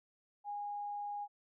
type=tone; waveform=sine; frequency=821 Hz; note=G#5; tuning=20 cents flat; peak=-38 dBFS; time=0.44-1.28 s; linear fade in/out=50 ms; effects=none